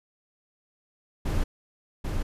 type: noise with echo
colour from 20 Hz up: brown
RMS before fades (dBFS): -25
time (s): 1.25-1.44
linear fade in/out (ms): 10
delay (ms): 790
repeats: 1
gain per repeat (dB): -3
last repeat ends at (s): 2.23
effects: resampled to 32000 Hz